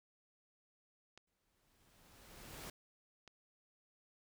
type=clicks; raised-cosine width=0.2 ms; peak=-38 dBFS; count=4; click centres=1.176 / 2.543 / 2.697 / 3.277 s
type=noise with exponential growth; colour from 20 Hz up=pink; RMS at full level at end=-47 dBFS; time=1.27-2.7 s; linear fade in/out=5 ms; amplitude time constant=310 ms
effects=none